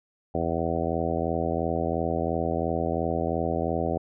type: harmonic tone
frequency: 82.9 Hz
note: E2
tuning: 10 cents sharp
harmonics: 1 / 2 / 3 / 4 / 5 / 6 / 7 / 8 / 9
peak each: -33 / -33 / -33 / -33 / -33 / -33 / -33 / -33 / -33 dBFS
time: 0.34-3.98 s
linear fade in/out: 10 ms
effects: none